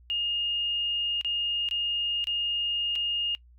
sine tone with dropouts, 2840 Hz, F7, 28 cents sharp, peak -26 dBFS, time 0.1-3.35 s, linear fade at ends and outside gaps 0 ms, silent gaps 1.212-1.247 / 1.688-1.711 / 2.242-2.271 / 2.955-2.959 s, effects noise-tail reverb RT60 0.1 s tail -20 dB re dry + added 60 Hz sine -52 dBFS peak until 3.58 s

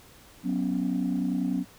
sine chord, F# suspended fourth, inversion none, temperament equal, 185 / 246.9 / 277.2 Hz, F#3 / B3 / C#4, 0 / 0 / 0 cents, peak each -28 dBFS, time 0.43-1.65 s, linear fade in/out 50 ms, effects tanh soft clip ceiling -19 dBFS + pink hiss -53 dBFS RMS until 1.78 s

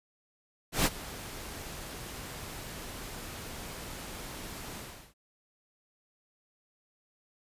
pink noise with ADSR envelope, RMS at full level -24 dBFS, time 0.72-5.14 s, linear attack 130 ms, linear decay 41 ms, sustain -18 dB, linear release 370 ms, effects resampled to 32000 Hz

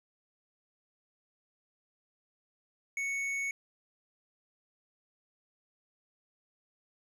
sine tone with hard clipping, 2217 Hz, C#7, in tune, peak -33 dBFS, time 2.97-3.51 s, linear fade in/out 2 ms, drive 7 dB, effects none

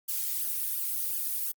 violet noise with flanger, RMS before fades -31 dBFS, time 0.08-1.52 s, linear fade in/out 10 ms, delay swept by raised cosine 0.62 to 2.22 ms, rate 2.8 Hz, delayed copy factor +1, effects Opus 48 kbps

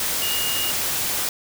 sine tone in noise, 2856 Hz, F7, 38 cents sharp, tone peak -26 dBFS, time 0.22-0.71 s, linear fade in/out 2 ms, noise white, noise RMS -24 dBFS, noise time 0-1.29 s, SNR -5 dB, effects none

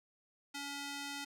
square tone with band-pass filter, 283 Hz, C#4, 36 cents sharp, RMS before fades -43 dBFS, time 0.54-1.25 s, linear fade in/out 10 ms, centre 4300 Hz, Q 0.55, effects none

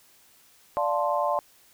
sine chord, D minor seventh, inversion none, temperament equal, 587.3 / 698.5 / 880 / 1046.5 Hz, D5 / F5 / A5 / C6, 0 / 0 / 0 / 0 cents, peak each -27 / -29 / -29 / -28 dBFS, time 0.77-1.39 s, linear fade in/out 0 ms, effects white hiss -58 dBFS RMS until 1.73 s

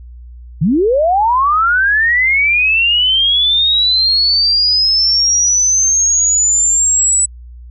sine linear sweep, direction up, 133.5 to 7950 Hz, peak -9 dBFS, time 0.61-7.26 s, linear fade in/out 10 ms, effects added 60 Hz sine -31 dBFS peak until 7.7 s

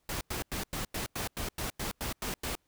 pink noise bursts, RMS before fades -35 dBFS, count 12, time 0.09-2.553 s, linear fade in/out 2 ms, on 120 ms, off 93 ms, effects pink hiss -75 dBFS RMS until 2.67 s

